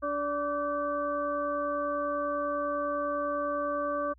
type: harmonic tone with a mistuned harmonic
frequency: 290 Hz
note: D4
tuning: 22 cents flat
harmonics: 1 / 2 / 4 / 5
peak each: -37 / -31 / -32 / -41 dBFS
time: 0.02-4.14 s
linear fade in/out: 20 ms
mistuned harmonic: 5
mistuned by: +93 cents
effects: added 60 Hz sine -56 dBFS peak until 4.18 s